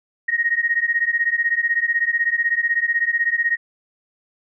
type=beating tone pair; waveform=sine; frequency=1864.7 / 1880.7 Hz; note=A#6 / A#6; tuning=0 / +15 cents; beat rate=16 Hz; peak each=-20 dBFS; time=0.28-3.57 s; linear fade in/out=10 ms; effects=none